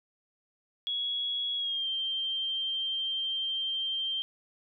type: tone with pitch glide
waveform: sine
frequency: 3342 to 3154 Hz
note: G#7 to G7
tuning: +10 to +10 cents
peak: -29 dBFS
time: 0.87-4.22 s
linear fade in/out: 0 ms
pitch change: -100 cents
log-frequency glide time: 1.56-1.88 s
effects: none